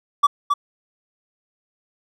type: tone with echo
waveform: triangle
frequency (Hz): 1151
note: D6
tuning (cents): -35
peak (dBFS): -8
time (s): 0.23-0.27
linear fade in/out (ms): 10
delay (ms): 270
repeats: 1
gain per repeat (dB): -5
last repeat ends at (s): 0.54
effects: none